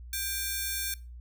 5% pulse ring-modulated tone, 1975.5 Hz, B6, in tune, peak -17 dBFS, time 0.13-0.94 s, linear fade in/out 2 ms, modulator 386 Hz, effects noise-tail reverb RT60 0.3 s tail -22 dB re dry + added 60 Hz sine -42 dBFS peak until 1.2 s

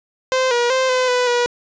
sawtooth tone with pitch steps, 518 / 479.6 / 521 / 509 / 496.5 / 483.9 Hz, C5 / A#4 / C5 / C5 / B4 / B4, -17 / +49 / -7 / -48 / +9 / -35 cents, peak -11 dBFS, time 0.32-1.46 s, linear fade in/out 0 ms, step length 190 ms, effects resampled to 16000 Hz + 8-bit

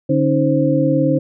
sine tone cluster, 145.8 / 274.2 / 313.2 / 525 Hz, D3 / C#4 / D#4 / C5, -12 / -19 / +11 / +6 cents, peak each -18 dBFS, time 0.09-1.19 s, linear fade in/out 10 ms, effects none

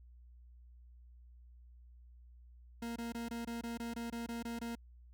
40% pulse tone bursts, 233.1 Hz, A#3, in tune, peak -38 dBFS, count 12, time 2.82-4.753 s, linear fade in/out 5 ms, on 140 ms, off 23 ms, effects added 60 Hz sine -55 dBFS peak until 5.13 s

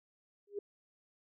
sine tone with exponential growth, 406.8 Hz, G#4, 36 cents flat, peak -32 dBFS, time 0.47-0.59 s, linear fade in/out 5 ms, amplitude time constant 26 ms, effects none

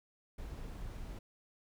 brown noise, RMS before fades -44 dBFS, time 0.38-1.19 s, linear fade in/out 5 ms, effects none

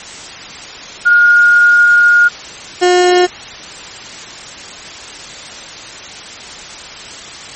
sine / 30% pulse tone pair in turn, 1427 / 359.1 Hz, F6 / F4, +37 / +48 cents, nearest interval 2 octaves, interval 2389 cents, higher first, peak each -4 dBFS, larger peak neither, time 1.05-2.29 / 2.81-3.27 s, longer first, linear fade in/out 20 ms, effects white hiss -29 dBFS RMS until 7.55 s + MP3 32 kbps

